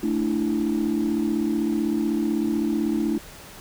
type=chord; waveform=sine; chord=A suspended fourth; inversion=none; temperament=equal; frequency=220 / 293.7 / 329.6 Hz; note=A3 / D4 / E4; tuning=0 / 0 / 0 cents; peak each=-24 dBFS; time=0.03-3.18 s; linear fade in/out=5 ms; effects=tanh soft clip ceiling -15 dBFS + pink hiss -43 dBFS RMS until 3.6 s